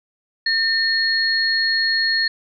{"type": "tone pair together", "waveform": "sine", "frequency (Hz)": [1810, 4305], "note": ["A6", "C8"], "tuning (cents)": [48, 49], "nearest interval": "octave + minor third", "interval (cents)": 1501, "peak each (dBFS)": -19, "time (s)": [0.46, 2.28], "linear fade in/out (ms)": 5, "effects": []}